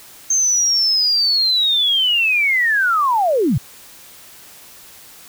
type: linear sweep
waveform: sine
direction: down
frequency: 6370 to 97.1 Hz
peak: -13 dBFS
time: 0.3-3.58 s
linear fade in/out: 5 ms
effects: white hiss -42 dBFS RMS until 5.28 s